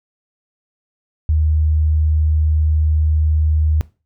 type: tone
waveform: sine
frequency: 77.3 Hz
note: D#2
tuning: 11 cents flat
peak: -12 dBFS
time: 1.29-3.81 s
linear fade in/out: 0 ms
effects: noise-tail reverb RT60 0.3 s tail -19 dB re dry